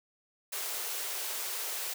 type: high-pass noise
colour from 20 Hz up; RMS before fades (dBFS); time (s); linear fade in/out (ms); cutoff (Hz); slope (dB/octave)
white; -36; 0.52-1.94; 10; 350; 96
effects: none